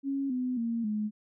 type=tone with pitch steps; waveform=sine; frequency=275.1 / 252.3 / 231.3 / 212.1 Hz; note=C#4 / B3 / A#3 / G#3; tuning=-13 / +37 / -13 / +37 cents; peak=-28 dBFS; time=0.03-1.11 s; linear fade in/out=50 ms; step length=270 ms; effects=none